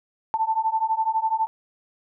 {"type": "beating tone pair", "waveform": "sine", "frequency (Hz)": [880, 892], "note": ["A5", "A5"], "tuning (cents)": [0, 23], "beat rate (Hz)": 12, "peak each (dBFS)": [-24, -23], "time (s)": [0.34, 1.47], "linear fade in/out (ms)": 0, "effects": []}